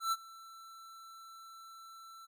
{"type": "tone with ADSR envelope", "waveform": "square", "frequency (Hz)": 1336, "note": "E6", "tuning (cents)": 23, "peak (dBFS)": -29, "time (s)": [0, 2.27], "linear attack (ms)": 120, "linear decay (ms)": 39, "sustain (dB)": -22, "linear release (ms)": 27, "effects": []}